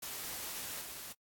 white noise with level steps, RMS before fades -42 / -46 dBFS, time 0.02-1.13 s, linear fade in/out 10 ms, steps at 0.81 s, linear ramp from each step 10 ms, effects noise-tail reverb RT60 0.1 s tail -24 dB re dry + AAC 64 kbps

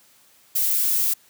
violet noise, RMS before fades -21 dBFS, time 0.55-1.14 s, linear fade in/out 10 ms, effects white hiss -56 dBFS RMS until 1.29 s + high-pass 80 Hz 12 dB/octave

